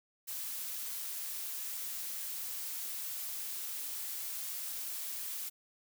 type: noise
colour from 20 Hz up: blue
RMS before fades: -40 dBFS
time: 0.27-5.5 s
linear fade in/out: 20 ms
effects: none